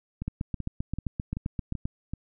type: two click trains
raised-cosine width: 5 ms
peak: -17 / -20 dBFS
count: 13 / 6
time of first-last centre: 0.28-1.855 / 0.22-2.136 s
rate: 7.62 / 2.61 Hz
effects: none